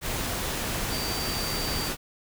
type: tone in noise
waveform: sine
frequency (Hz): 4644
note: D8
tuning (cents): -20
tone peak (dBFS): -33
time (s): 0.89-1.92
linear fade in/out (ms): 50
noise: pink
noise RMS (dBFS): -30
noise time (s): 0.01-1.97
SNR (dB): -6
effects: none